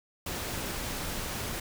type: noise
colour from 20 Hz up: pink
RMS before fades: -35 dBFS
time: 0.26-1.6 s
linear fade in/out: 5 ms
effects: none